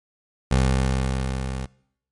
20% pulse tone with level ramp, 65.41 Hz, C2, in tune, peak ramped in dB -11 to -23 dBFS, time 0.51-1.66 s, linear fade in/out 5 ms, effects noise-tail reverb RT60 0.7 s tail -23 dB re dry + MP3 48 kbps

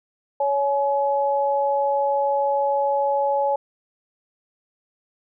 sine tone pair together, 560 / 846.8 Hz, C#5 / G#5, +18 / +33 cents, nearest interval perfect fifth, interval 715 cents, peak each -21 dBFS, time 0.4-3.56 s, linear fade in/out 5 ms, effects none

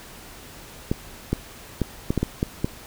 clicks, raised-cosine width 3 ms, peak -8 dBFS, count 8, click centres 0.915 / 1.33 / 1.817 / 2.105 / 2.177 / 2.23 / 2.429 / 2.645 s, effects pink hiss -43 dBFS RMS until 2.86 s

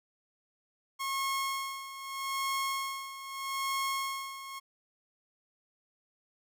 sawtooth tone with tremolo, 1086 Hz, C#6, 36 cents flat, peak -26 dBFS, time 0.99-4.6 s, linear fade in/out 20 ms, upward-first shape sine, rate 0.8 Hz, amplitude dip 75%, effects none

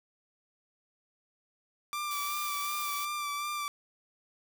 sawtooth tone with vibrato, 1174.7 Hz, D6, in tune, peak -29 dBFS, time 1.93-3.68 s, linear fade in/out 0 ms, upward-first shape sine, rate 2.7 Hz, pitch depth 26 cents each way
blue noise, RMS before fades -40 dBFS, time 2.11-3.05 s, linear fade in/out 2 ms
effects none

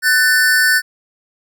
square tone pair together, 1500 / 1775 Hz, F#6 / A6, +23 / +15 cents, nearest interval minor third, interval 292 cents, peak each -14 dBFS, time 0.02-0.82 s, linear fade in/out 50 ms, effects none

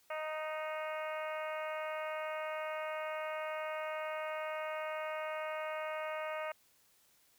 harmonic tone with a mistuned harmonic, 311.1 Hz, D#4, in tune, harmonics 2 / 3 / 4 / 5 / 6 / 7 / 8 / 9, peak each -39 / -46 / -44 / -49 / -50 / -48 / -52 / -54 dBFS, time 0.1-6.52 s, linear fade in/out 5 ms, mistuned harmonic 5, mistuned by -19 cents, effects white hiss -69 dBFS RMS until 7.38 s

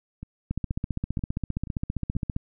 two click trains, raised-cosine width 5 ms, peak -15 / -24 dBFS, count 29 / 5, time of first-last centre 0.51-2.364 / 0.23-2.153 s, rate 15.1 / 2.08 Hz, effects none

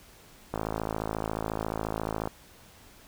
click train, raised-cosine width 1 ms, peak -16 dBFS, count 95, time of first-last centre 0.54-2.274 s, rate 54.2 Hz, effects pink hiss -54 dBFS RMS until 3.07 s

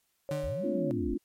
sine tone, 554.4 Hz, C#5, in tune, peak -32 dBFS, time 0.29-0.91 s, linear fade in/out 0 ms
35% pulse tone with exponential decay, 149.8 Hz, D3, 35 cents sharp, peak -29 dBFS, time 0.31-0.96 s, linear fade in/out 2 ms, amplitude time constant 140 ms
sine linear two-way sweep, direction up then down, 35 to 235.3 to 35 Hz, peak -34 dBFS, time 0.43-1.15 s, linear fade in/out 10 ms, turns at 0.66 s
sine chord, D minor seventh, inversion second, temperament equal, 220 / 261.6 / 293.7 / 349.2 Hz, A3 / C4 / D4 / F4, 0 / 0 / 0 / 0 cents, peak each -36 / -35 / -34 / -34 dBFS, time 0.63-1.18 s, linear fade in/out 10 ms
effects white hiss -74 dBFS RMS until 1.24 s + MP3 64 kbps

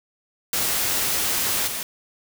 white noise with level steps, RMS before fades -23 / -29 dBFS, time 0.53-1.83 s, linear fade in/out 2 ms, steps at 1.67 s, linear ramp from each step 10 ms, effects none

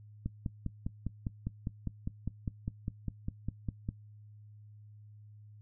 click train, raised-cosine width 5 ms, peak -22 dBFS, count 19, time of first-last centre 0.26-3.889 s, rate 4.96 Hz, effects noise-tail reverb RT60 0.1 s tail -18 dB re dry + added 105 Hz sine -51 dBFS peak until 5.61 s

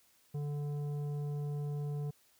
triangle tone with tanh clipping, 145.9 Hz, D3, 11 cents flat, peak -36 dBFS, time 0.34-2.11 s, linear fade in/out 10 ms, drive 14 dB, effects white hiss -68 dBFS RMS until 2.39 s

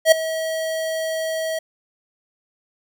square tone with ADSR envelope, 642 Hz, E5, 46 cents flat, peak -7 dBFS, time 0.05-1.59 s, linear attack 68 ms, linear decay 7 ms, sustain -16 dB, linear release 6 ms, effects none

